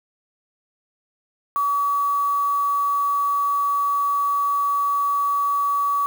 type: tone with quantisation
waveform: sine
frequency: 1139 Hz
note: C#6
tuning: 47 cents sharp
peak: -18 dBFS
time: 1.56-6.06 s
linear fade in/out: 0 ms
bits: 6
effects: none